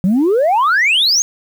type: exponential sweep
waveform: sine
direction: up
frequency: 174.61 to 6645 Hz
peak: -8 dBFS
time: 0.04-1.22 s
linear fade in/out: 0 ms
effects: tanh soft clip ceiling -8 dBFS + 7-bit